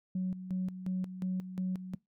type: tone with tremolo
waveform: sine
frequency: 185 Hz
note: F#3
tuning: in tune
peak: -29 dBFS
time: 0.15-1.95 s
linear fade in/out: 5 ms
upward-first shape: square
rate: 2.8 Hz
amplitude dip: 70%
effects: noise-tail reverb RT60 0.2 s tail -24 dB re dry + tanh soft clip ceiling -26 dBFS